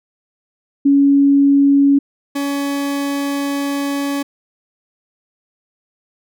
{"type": "tone pair in turn", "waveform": ["sine", "40% pulse"], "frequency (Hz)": [280, 281.4], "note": ["C#4", "C#4"], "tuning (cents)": [18, 26], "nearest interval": "unison", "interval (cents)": 8, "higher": "second", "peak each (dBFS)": [-8, -17], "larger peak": "first", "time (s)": [[0.85, 1.99], [2.35, 4.23]], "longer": "second", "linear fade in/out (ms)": 10, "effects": []}